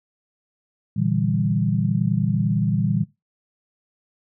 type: chord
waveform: sine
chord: E half-diminished seventh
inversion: second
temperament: equal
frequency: 116.54 / 146.83 / 164.81 / 196 Hz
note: Bb2 / D3 / E3 / G3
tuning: 0 / 0 / 0 / 0 cents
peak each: -24 dBFS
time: 0.96-3.04 s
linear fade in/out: 10 ms
effects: noise-tail reverb RT60 0.2 s tail -17 dB re dry